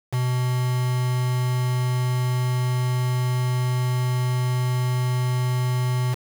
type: tone with quantisation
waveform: triangle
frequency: 125.4 Hz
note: B2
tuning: 27 cents sharp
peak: -18 dBFS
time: 0.12-6.15 s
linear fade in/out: 20 ms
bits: 5
effects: none